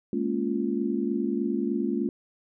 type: chord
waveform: sine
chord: Bb minor seventh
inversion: third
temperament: just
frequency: 209.8 / 233.1 / 279.7 / 349.6 Hz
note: Ab3 / Bb3 / Db4 / F4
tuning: +18 / 0 / +16 / +2 cents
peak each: -30 dBFS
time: 0.13-2.09 s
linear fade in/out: 2 ms
effects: none